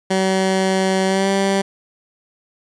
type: tone with pitch glide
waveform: 15% pulse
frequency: 190 to 195.45 Hz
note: F#3 to G3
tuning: +46 to -5 cents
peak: -9 dBFS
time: 0.1-1.62 s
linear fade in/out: 10 ms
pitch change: +49 cents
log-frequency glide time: 1.06-1.29 s
effects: resampled to 22050 Hz